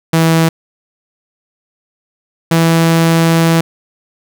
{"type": "tone pair in turn", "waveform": "sawtooth", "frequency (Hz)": [163.2, 164.91], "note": ["E3", "E3"], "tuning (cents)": [-17, 1], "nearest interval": "unison", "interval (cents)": 18, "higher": "second", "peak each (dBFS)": -4, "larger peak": "neither", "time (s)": [[0.13, 0.49], [2.51, 3.61]], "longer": "second", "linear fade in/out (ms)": 5, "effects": []}